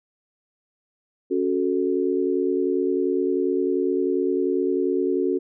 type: chord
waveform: sine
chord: F# minor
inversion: second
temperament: equal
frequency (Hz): 277.2 / 370 / 440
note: C#4 / F#4 / A4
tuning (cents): 0 / 0 / 0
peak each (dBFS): -25 / -22 / -26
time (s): 1.3-5.39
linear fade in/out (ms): 20
effects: none